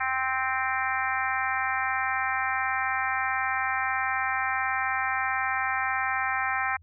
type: harmonic tone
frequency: 261.5 Hz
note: C4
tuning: 1 cent flat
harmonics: 3 / 4 / 5 / 6 / 7 / 8 / 9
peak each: -31 / -33 / -32 / -33 / -31 / -36 / -35 dBFS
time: 0-6.77 s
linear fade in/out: 10 ms
effects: added 83 Hz sine -51 dBFS peak until 6.82 s